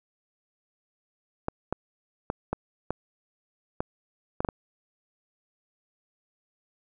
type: clicks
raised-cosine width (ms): 1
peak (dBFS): -13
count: 9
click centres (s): 1.484 / 1.726 / 2.301 / 2.53 / 2.906 / 3.805 / 4.405 / 4.448 / 4.488
effects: none